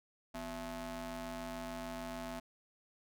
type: ring-modulated tone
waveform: sawtooth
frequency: 206.8 Hz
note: G#3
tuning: 7 cents flat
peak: -34 dBFS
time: 0.34-2.4 s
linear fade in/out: 10 ms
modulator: 457 Hz
effects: none